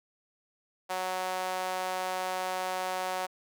sawtooth tone with high-pass filter, 185 Hz, F#3, in tune, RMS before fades -33 dBFS, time 0.89-3.27 s, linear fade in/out 20 ms, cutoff 700 Hz, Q 2.2, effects none

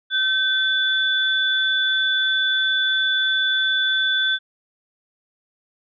sine tone pair together, 1541 / 3472 Hz, G6 / A7, -30 / -24 cents, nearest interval octave + major second, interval 1406 cents, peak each -20 dBFS, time 0.1-4.39 s, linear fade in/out 50 ms, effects none

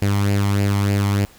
sawtooth tone with flanger, 100.4 Hz, G2, 42 cents sharp, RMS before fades -18 dBFS, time 0.02-1.25 s, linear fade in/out 0 ms, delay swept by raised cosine 0.41 to 0.97 ms, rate 3.3 Hz, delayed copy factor +0.55, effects pink hiss -48 dBFS RMS until 1.38 s

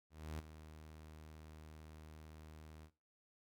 sawtooth tone with ADSR envelope, 77.78 Hz, D#2, in tune, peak -38 dBFS, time 0.1-2.91 s, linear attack 290 ms, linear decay 15 ms, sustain -12 dB, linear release 75 ms, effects noise-tail reverb RT60 0.3 s tail -17 dB re dry

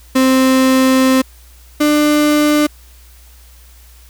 35% pulse tone pair in turn, 261.6 / 298.1 Hz, C4 / D4, 0 / +26 cents, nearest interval major second, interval 226 cents, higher second, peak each -7 / -8 dBFS, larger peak first, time 0.15-1.22 / 1.8-2.67 s, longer first, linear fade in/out 10 ms, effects added 60 Hz sine -40 dBFS peak until 4.09 s + white hiss -47 dBFS RMS until 4.09 s

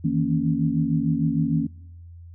sine tone cluster, 156 / 162.6 / 231.1 / 276 Hz, D#3 / E3 / A#3 / C#4, +5 / -23 / -15 / -7 cents, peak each -25 dBFS, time 0.04-1.67 s, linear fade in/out 10 ms, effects noise-tail reverb RT60 0.8 s tail -24 dB re dry + added 85 Hz sine -40 dBFS peak until 2.34 s

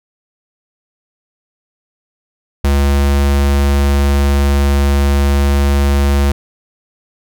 square tone, 70.2 Hz, C#2, 22 cents sharp, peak -10 dBFS, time 2.64-6.32 s, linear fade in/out 5 ms, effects none

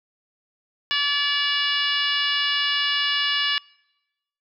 harmonic tone, 575 Hz, D5, 37 cents flat, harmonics 2 / 3 / 4 / 5 / 6 / 7 / 8 / 9, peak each -31 / -26 / -31 / -23 / -29 / -31 / -34 / -33 dBFS, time 0.91-3.58 s, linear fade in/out 0 ms, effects noise-tail reverb RT60 1.0 s tail -26 dB re dry

